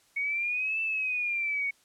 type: exponential two-way sweep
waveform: sine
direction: up then down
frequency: 2217 to 2659 to 2217 Hz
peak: -27 dBFS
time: 0.16-1.71 s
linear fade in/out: 10 ms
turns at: 0.81 s
effects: white hiss -64 dBFS RMS until 1.84 s + low-pass 10000 Hz 12 dB/octave